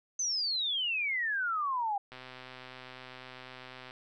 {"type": "exponential sweep", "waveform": "sine", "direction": "down", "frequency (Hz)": [6272, 784], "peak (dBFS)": -29, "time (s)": [0.19, 1.98], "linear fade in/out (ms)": 5}
{"type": "click train", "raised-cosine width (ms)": 0.3, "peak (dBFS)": -30, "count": 230, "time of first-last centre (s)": [2.12, 3.909], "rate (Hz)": 128}
{"effects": []}